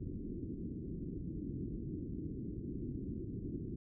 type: low-pass noise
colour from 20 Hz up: white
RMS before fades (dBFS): -42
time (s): 0-3.76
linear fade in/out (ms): 10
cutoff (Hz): 350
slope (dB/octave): 48
effects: none